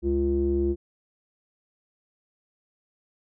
square tone with low-pass filter, 69.4 Hz, C#2, 3 cents sharp, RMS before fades -24 dBFS, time 0.02-0.76 s, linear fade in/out 50 ms, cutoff 340 Hz, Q 8.8, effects none

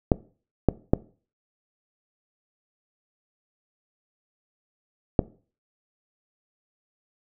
clicks, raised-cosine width 2 ms, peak -3 dBFS, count 4, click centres 0.118 / 0.687 / 0.935 / 5.192 s, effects noise-tail reverb RT60 0.4 s tail -20 dB re dry

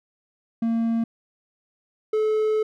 triangle tone pair in turn, 228.9 / 432.1 Hz, A#3 / A4, -31 / -31 cents, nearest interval major seventh, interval 1100 cents, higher second, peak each -18 / -17 dBFS, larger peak second, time 0.62-1.04 / 2.13-2.63 s, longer second, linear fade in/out 5 ms, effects none

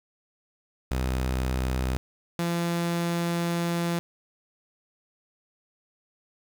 sawtooth tone pair in turn, 64 / 170.86 Hz, C2 / F3, -38 / -38 cents, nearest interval octave + perfect fourth, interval 1700 cents, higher second, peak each -21 dBFS, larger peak neither, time 0.91-1.97 / 2.39-3.99 s, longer second, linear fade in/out 0 ms, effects 8-bit

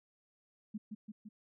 sine tone with echo, 212.7 Hz, G#3, 42 cents sharp, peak -37 dBFS, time 0.74-0.78 s, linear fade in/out 10 ms, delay 170 ms, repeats 3, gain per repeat -3 dB, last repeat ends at 1.29 s, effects none

